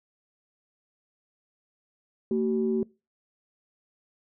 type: tone pair together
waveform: sine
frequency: 226.1 / 380.2 Hz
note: A3 / F#4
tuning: +47 / +47 cents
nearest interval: major sixth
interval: 900 cents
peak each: -25 / -25 dBFS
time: 2.31-2.83 s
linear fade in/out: 2 ms
effects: noise-tail reverb RT60 0.3 s tail -25 dB re dry + tanh soft clip ceiling -15 dBFS